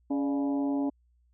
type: harmonic tone with a mistuned harmonic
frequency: 140.1 Hz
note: C#3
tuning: 19 cents sharp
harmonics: 2 / 3 / 4 / 5 / 6 / 7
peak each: -26 / -41 / -39 / -42 / -42 / -48 dBFS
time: 0.1-0.9 s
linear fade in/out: 10 ms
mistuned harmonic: 4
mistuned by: +91 cents
effects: added 60 Hz sine -63 dBFS peak until 1.33 s